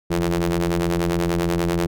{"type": "ring-modulated tone", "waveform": "sawtooth", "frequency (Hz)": 86.7, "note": "F2", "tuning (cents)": -12, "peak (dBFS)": -12, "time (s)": [0.1, 1.87], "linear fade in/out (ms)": 10, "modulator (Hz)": 255, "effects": []}